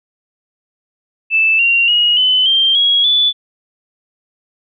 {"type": "tone with pitch steps", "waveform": "sine", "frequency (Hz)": [2637, 2760, 2889, 3024, 3165, 3313, 3468], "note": ["E7", "F7", "F#7", "F#7", "G7", "G#7", "A7"], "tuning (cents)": [0, -21, -42, 37, 16, -5, -26], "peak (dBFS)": -9, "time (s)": [1.3, 3.33], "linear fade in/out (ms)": 50, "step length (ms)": 290, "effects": []}